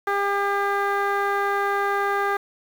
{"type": "tone with low-pass filter", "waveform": "15% pulse", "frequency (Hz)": 401.2, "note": "G4", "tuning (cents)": 40, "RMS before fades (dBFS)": -23, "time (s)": [0.07, 2.37], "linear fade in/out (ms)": 5, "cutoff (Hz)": 1800, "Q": 1.5, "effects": ["7-bit"]}